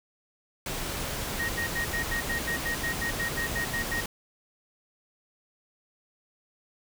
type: noise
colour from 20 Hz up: pink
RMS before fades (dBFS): -33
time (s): 0.66-4.06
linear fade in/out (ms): 2
type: tone bursts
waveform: sine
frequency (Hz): 1871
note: A#6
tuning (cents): +6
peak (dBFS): -28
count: 15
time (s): 1.39-4.01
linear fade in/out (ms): 10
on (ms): 100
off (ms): 80
effects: none